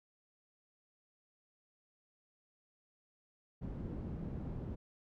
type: low-pass noise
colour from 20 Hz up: white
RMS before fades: -42 dBFS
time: 3.61-4.76 s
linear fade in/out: 20 ms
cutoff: 200 Hz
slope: 12 dB/octave
effects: none